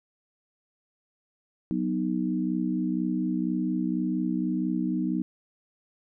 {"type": "chord", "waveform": "sine", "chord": "B major", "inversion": "second", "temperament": "equal", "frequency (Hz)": [185, 246.9, 311.1], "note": ["F#3", "B3", "D#4"], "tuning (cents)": [0, 0, 0], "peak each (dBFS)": -29, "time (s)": [1.71, 5.22], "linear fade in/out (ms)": 0, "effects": []}